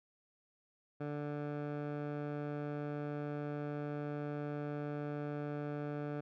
15% pulse tone with low-pass filter, 146.83 Hz, D3, in tune, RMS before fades -40 dBFS, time 1-6.21 s, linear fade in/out 10 ms, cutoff 1400 Hz, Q 0.74, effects none

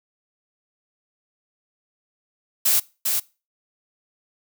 blue noise with echo, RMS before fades -18 dBFS, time 2.65-2.8 s, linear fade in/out 10 ms, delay 400 ms, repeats 1, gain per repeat -4 dB, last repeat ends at 3.2 s, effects noise-tail reverb RT60 0.3 s tail -22 dB re dry

